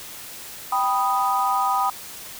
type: chord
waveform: sine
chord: G augmented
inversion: none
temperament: equal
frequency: 784 / 987.8 / 1244.5 Hz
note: G5 / B5 / D#6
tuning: 0 / 0 / 0 cents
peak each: -23 dBFS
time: 0.72-1.9 s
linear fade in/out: 5 ms
effects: white hiss -38 dBFS RMS until 2.39 s